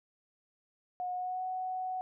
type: tone with pitch glide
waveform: sine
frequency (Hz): 725 to 743.2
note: F#5 to F#5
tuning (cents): -35 to +7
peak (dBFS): -33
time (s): 1-2.01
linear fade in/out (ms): 0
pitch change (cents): +42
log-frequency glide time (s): 1.13-1.43
effects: none